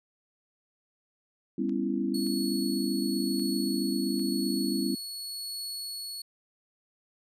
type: chord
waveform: sine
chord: C# half-diminished seventh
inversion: second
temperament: just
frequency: 199.57 / 249.5 / 277.2 / 332.6 Hz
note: G3 / B3 / C#4 / E4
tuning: +31 / +18 / 0 / +16 cents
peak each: -32 dBFS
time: 1.58-4.95 s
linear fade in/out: 5 ms
type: clicks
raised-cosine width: 0.2 ms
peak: -36 dBFS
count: 4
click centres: 1.694 / 2.267 / 3.396 / 4.195 s
type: tone with tremolo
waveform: sawtooth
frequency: 4382 Hz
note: C#8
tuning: 21 cents flat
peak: -31 dBFS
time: 2.14-6.22 s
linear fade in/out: 5 ms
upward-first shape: triangle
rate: 0.93 Hz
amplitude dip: 25%
effects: resampled to 32000 Hz